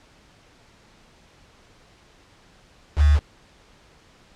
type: tone with quantisation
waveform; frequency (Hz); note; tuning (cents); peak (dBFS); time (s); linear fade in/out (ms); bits
sine; 73.42; D2; 0; -12; 2.96-3.2; 50; 5
effects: pink hiss -54 dBFS RMS until 4.35 s + low-pass 6000 Hz 12 dB/octave